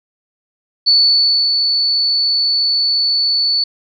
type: tone with ADSR envelope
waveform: sine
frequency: 4463 Hz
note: C#8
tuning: 11 cents sharp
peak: -7 dBFS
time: 0.86-3.64 s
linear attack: 20 ms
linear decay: 610 ms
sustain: -5 dB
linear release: 4 ms
effects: none